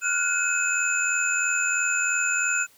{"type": "tone cluster", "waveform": "sine", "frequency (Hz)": [1406, 1489, 2559, 7100], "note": ["F6", "F#6", "D#7", "A8"], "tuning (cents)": [11, 11, 48, 15], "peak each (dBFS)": -27, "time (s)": [0.01, 2.67], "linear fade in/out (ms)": 50, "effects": ["white hiss -57 dBFS RMS until 2.77 s"]}